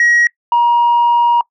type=tone pair in turn; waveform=sine; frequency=1900 / 950 Hz; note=A#6 / A#5; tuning=+33 / +33 cents; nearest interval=octave; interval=1200 cents; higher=first; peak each=-6 dBFS; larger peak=neither; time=0-0.27 / 0.52-1.41 s; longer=second; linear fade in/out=2 ms; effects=noise-tail reverb RT60 0.1 s tail -24 dB re dry + tanh soft clip ceiling -6 dBFS